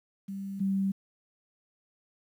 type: tone pair in turn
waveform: sine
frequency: 196 / 194.31 Hz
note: G3 / G3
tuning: 0 / -15 cents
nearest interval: unison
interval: 15 cents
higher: first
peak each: -34 / -25 dBFS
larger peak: second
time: 0.28-0.6 / 0.6-0.92 s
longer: neither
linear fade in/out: 10 ms
effects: 10-bit